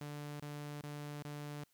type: tone bursts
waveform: sawtooth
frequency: 146.83 Hz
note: D3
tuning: in tune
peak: -39 dBFS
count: 4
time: 0.01-1.639 s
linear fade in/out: 2 ms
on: 390 ms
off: 23 ms
effects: white hiss -75 dBFS RMS until 1.73 s